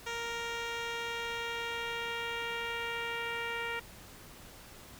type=tone with low-pass filter sweep; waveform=10% pulse; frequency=466.2 Hz; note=A#4; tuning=in tune; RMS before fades=-37 dBFS; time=0.06-3.8 s; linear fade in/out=10 ms; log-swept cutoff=5200 to 2500 Hz; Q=1.6; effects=pink hiss -52 dBFS RMS until 4.99 s